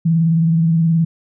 sine tone with vibrato, 164.3 Hz, E3, 5 cents flat, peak -11 dBFS, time 0.05-1.05 s, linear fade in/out 10 ms, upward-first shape sine, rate 19 Hz, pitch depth 47 cents each way, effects none

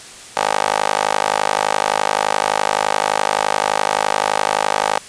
15% pulse tone with high-pass filter, 51.7 Hz, G#1, 7 cents flat, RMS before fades -18 dBFS, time 0.37-4.98 s, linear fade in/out 0 ms, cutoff 750 Hz, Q 2.4, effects white hiss -37 dBFS RMS until 5.08 s + resampled to 22050 Hz

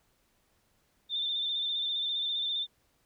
sine tone with vibrato, 3578 Hz, A7, 28 cents sharp, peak -29 dBFS, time 1.09-2.67 s, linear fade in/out 50 ms, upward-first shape square, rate 15 Hz, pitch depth 27 cents each way, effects pink hiss -71 dBFS RMS until 3.05 s

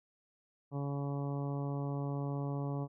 harmonic tone, 141.1 Hz, C#3, 31 cents sharp, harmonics 1 / 2 / 3 / 4 / 5 / 6 / 7 / 8, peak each -35 / -41 / -45 / -47 / -49 / -51 / -52 / -53 dBFS, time 0.71-2.88 s, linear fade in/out 50 ms, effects none

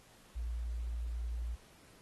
sine tone, 58.27 Hz, A#1, in tune, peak -35 dBFS, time 0.35-1.56 s, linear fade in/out 20 ms, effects pink hiss -62 dBFS RMS until 2.01 s + AAC 32 kbps

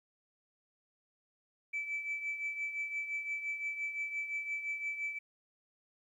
sine tone with tremolo, 2313 Hz, D7, 27 cents flat, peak -31 dBFS, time 1.73-5.19 s, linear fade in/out 10 ms, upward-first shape triangle, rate 5.8 Hz, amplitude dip 70%, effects tanh soft clip ceiling -30 dBFS + 12-bit

